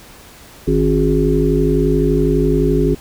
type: harmonic tone with a mistuned harmonic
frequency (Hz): 51.8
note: G#1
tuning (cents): -4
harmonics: 1 / 3 / 5 / 7 / 8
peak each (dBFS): -18 / -18 / -18 / -18 / -18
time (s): 0.67-2.95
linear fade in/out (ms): 10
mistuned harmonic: 5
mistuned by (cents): +68
effects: pink hiss -41 dBFS RMS until 3 s